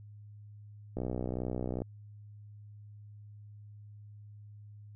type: click train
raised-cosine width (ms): 2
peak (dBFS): -22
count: 54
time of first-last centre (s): 0.97-1.819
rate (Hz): 62.4
effects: added 104 Hz sine -48 dBFS peak until 4.95 s